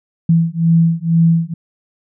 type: beating tone pair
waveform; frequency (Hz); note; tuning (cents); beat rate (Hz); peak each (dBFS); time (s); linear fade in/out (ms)
sine; 164.81 / 166.91; E3 / E3; 0 / +22; 2.1; -13; 0.29-1.54; 5
effects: none